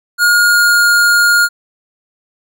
square tone with pitch glide, 1430 to 1420.9 Hz, F6 to F6, +41 to +29 cents, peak -8 dBFS, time 0.18-1.49 s, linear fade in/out 50 ms, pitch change -12 cents, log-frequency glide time 0.28-0.88 s, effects none

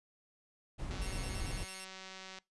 brown noise, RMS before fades -39 dBFS, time 0.78-1.65 s, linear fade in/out 20 ms
click train, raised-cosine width 0.2 ms, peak -31 dBFS, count 280, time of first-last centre 0.91-2.386 s, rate 189 Hz
5% pulse tone with vibrato, 2433 Hz, D#7, 39 cents flat, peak -37 dBFS, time 1.01-1.85 s, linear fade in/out 10 ms, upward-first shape square, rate 8.9 Hz, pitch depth 190 cents each way
effects noise-tail reverb RT60 0.2 s tail -22 dB re dry + resampled to 24000 Hz

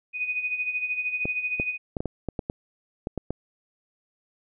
sine tone with tremolo, 2489 Hz, D#7, in tune, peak -23 dBFS, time 0.13-1.78 s, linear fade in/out 50 ms, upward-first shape sine, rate 13 Hz, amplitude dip 65%
clicks, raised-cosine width 2 ms, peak -15 dBFS, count 11, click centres 1.255 / 1.599 / 1.968 / 2.005 / 2.057 / 2.287 / 2.392 / 2.499 / 3.071 / 3.177 / 3.306 s
effects none

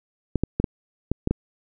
clicks, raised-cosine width 3 ms, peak -8 dBFS, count 7, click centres 0.357 / 0.436 / 0.6 / 0.642 / 1.116 / 1.274 / 1.31 s, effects none

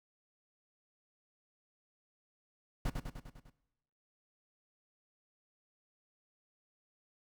brown noise with echo, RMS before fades -33 dBFS, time 2.85-2.9 s, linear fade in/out 5 ms, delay 100 ms, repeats 6, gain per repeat -4 dB, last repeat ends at 3.5 s, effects noise-tail reverb RT60 0.9 s tail -17 dB re dry

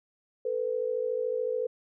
sine tone pair together, 446.2 / 500 Hz, A4 / B4, +24 / +21 cents, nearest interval major second, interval 197 cents, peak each -31 / -29 dBFS, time 0.45-1.67 s, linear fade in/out 5 ms, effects none

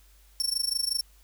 sawtooth tone with amplitude modulation, 5440 Hz, F8, 46 cents flat, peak -20 dBFS, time 0.4-1.01 s, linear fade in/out 0 ms, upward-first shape sine, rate 25.5 Hz, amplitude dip 90%, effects added 50 Hz sine -55 dBFS peak until 1.23 s + white hiss -62 dBFS RMS until 1.23 s

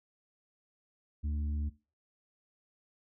harmonic tone, 74.4 Hz, D2, 23 cents sharp, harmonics 1 / 3 / 4, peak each -31 / -44 / -52 dBFS, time 1.23-1.7 s, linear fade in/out 20 ms, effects noise-tail reverb RT60 0.3 s tail -18 dB re dry

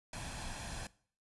pink noise with comb filter, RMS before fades -43 dBFS, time 0.13-0.87 s, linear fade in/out 2 ms, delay 1.2 ms, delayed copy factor +0.55, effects noise-tail reverb RT60 0.5 s tail -20 dB re dry + resampled to 24000 Hz

